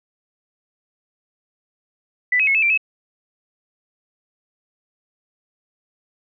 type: tone with pitch steps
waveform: sine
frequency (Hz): 1987 / 2552 / 2184 / 2609 / 2357 / 2584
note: B6 / D#7 / C#7 / E7 / D7 / E7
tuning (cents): +10 / +43 / -26 / -18 / +6 / -35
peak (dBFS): -14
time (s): 2.32-2.776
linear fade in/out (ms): 5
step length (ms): 76
effects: none